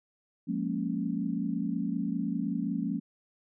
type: chord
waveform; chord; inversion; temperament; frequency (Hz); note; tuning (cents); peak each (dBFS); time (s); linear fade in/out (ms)
sine; Bb minor seventh; second; equal with one note detuned; 177.56 / 207.7 / 233.1 / 277.2; F3 / Ab3 / Bb3 / Db4; +29 / 0 / 0 / 0; -34; 0.47-3; 20
effects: none